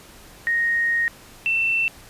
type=tone pair in turn; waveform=sine; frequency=1864.7 / 2682 Hz; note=A#6 / E7; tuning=0 / +29 cents; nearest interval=tritone; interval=629 cents; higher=second; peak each=-18 dBFS; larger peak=neither; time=0.47-1.08 / 1.46-1.88 s; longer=first; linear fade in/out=0 ms; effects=pink hiss -46 dBFS RMS until 2.09 s + resampled to 32000 Hz

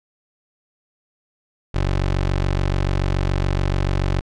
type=tone; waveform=20% pulse; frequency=47 Hz; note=F#1; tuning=28 cents sharp; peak=-13 dBFS; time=1.74-4.21 s; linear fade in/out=10 ms; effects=low-pass 5000 Hz 12 dB/octave

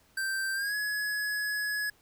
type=tone with pitch glide; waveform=square; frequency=1565 to 1687 Hz; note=G6 to G#6; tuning=-3 to +27 cents; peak=-30 dBFS; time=0.17-1.9 s; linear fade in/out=5 ms; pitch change=+130 cents; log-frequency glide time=0.54-0.75 s; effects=pink hiss -64 dBFS RMS until 2.01 s

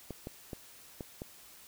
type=clicks; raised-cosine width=2 ms; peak=-26 dBFS; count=5; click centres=0.107 / 0.271 / 0.532 / 1.008 / 1.219 s; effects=white hiss -55 dBFS RMS until 1.67 s

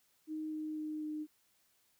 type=tone with pitch steps; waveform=sine; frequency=311.1 / 309.1 / 307.2 / 305.2 Hz; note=D#4 / D#4 / D#4 / D#4; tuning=0 / -11 / -22 / -33 cents; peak=-37 dBFS; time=0.27-1.27 s; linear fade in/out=50 ms; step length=250 ms; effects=white hiss -73 dBFS RMS until 1.99 s

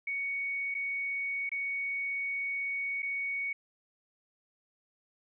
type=tone with dropouts; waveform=sine; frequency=2231 Hz; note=C#7; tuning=11 cents sharp; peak=-31 dBFS; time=0.07-3.53 s; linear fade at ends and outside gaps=5 ms; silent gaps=0.743-0.749 / 1.493-1.516 / 3.022-3.028 s; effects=none

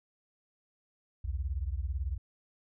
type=beating tone pair; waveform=sine; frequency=61.3 / 79.3 Hz; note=B1 / D#2; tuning=-12 / +33 cents; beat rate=18 Hz; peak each=-33 / -35 dBFS; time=1.24-2.18 s; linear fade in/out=10 ms; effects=none

